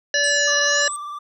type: harmonic tone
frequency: 577 Hz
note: D5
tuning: 31 cents flat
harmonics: 1 / 3 / 5 / 7 / 9 / 10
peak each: -24 / -19 / -28 / -26 / -28 / -25 dBFS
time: 0.14-0.88 s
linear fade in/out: 2 ms
type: exponential two-way sweep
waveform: sine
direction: down then up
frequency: 8350 to 5700 to 8350 Hz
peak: -27 dBFS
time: 0.24-0.96 s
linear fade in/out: 0 ms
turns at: 0.59 s
type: tone with vibrato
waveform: triangle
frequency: 1174.7 Hz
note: D6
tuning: in tune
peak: -27 dBFS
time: 0.47-1.19 s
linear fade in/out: 10 ms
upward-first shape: sine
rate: 20 Hz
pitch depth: 34 cents each way
effects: none